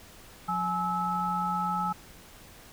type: tone cluster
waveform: sine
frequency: 179.7 / 846 / 1302 Hz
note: F3 / G#5 / E6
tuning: +50 / +32 / -22 cents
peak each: -34 / -30 / -30 dBFS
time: 0.48-1.93 s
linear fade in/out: 10 ms
effects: pink hiss -51 dBFS RMS until 2.72 s